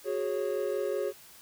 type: chord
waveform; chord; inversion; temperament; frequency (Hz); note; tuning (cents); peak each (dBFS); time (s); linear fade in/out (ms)
triangle; F# suspended second; none; equal with one note detuned; 370 / 415.3 / 548.6; F#4 / G#4 / C#5; 0 / 0 / -18; -32 / -30 / -31; 0.04-1.13; 50
effects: white hiss -53 dBFS RMS until 1.41 s